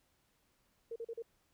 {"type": "tone bursts", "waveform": "sine", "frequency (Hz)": 460.4, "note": "A#4", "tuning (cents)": -22, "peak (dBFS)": -39, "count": 4, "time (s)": [0.91, 1.223], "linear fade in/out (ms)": 5, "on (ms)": 49, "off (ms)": 39, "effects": ["pink hiss -75 dBFS RMS until 1.53 s"]}